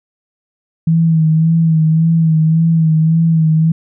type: tone with vibrato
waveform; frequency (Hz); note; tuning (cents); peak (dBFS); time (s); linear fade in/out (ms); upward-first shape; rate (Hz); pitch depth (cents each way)
sine; 161.3; E3; -37; -8; 0.87-3.72; 5; sine; 1.8; 41
effects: none